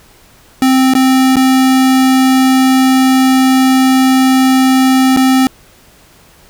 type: tone with dropouts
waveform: square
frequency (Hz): 261.6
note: C4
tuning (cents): 0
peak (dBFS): -7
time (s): 0.62-5.47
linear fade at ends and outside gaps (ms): 1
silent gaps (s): 0.937-0.951 / 1.358-1.367 / 5.164-5.171
effects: pink hiss -44 dBFS RMS until 6.49 s